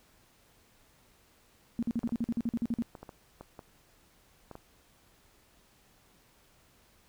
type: tone bursts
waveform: sine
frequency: 233.7 Hz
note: A#3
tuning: 5 cents sharp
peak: -27 dBFS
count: 13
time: 1.79-2.822 s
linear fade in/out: 0 ms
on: 36 ms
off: 47 ms
type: clicks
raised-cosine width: 1 ms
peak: -30 dBFS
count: 9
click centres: 2.033 / 2.092 / 2.952 / 3.03 / 3.092 / 3.41 / 3.592 / 4.513 / 4.554 s
effects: pink hiss -64 dBFS RMS until 7.08 s